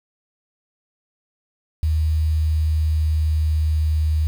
sine tone with pitch glide, 78.2 to 77.53 Hz, D#2 to D#2, +9 to -6 cents, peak -16 dBFS, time 1.83-4.27 s, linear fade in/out 0 ms, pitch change -15 cents, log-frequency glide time 2.38-4.03 s, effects 7-bit

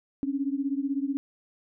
sine beating tone pair, 271 / 287 Hz, C#4 / D4, -39 / -40 cents, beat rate 16 Hz, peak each -28 / -30 dBFS, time 0.23-1.17 s, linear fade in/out 0 ms, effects none

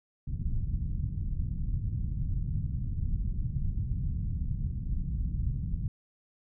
pink low-pass noise, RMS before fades -31 dBFS, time 0.27-5.88 s, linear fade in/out 2 ms, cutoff 160 Hz, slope 24 dB/octave, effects none

